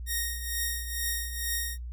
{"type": "tone with tremolo", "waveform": "5% pulse", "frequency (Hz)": 1863, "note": "A#6", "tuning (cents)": -2, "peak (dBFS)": -17, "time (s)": [0.06, 1.78], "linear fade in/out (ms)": 50, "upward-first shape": "triangle", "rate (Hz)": 2.2, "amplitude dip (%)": 75, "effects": ["noise-tail reverb RT60 0.1 s tail -18 dB re dry", "added 60 Hz sine -35 dBFS peak until 1.92 s"]}